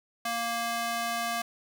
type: tone with high-pass filter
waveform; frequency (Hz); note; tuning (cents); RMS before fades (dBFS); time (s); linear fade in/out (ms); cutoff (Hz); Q
square; 233.1; A#3; 0; -31; 0.25-1.42; 5; 750; 0.94
effects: none